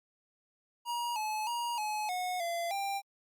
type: tone with pitch steps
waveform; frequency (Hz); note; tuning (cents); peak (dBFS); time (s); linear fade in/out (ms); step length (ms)
square; 952 / 859 / 949 / 850 / 728 / 683 / 792; A#5 / A5 / A#5 / G#5 / F#5 / F5 / G5; +36 / -42 / +31 / +40 / -28 / -39 / +18; -33; 0.85-3.02; 50; 310
effects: Opus 48 kbps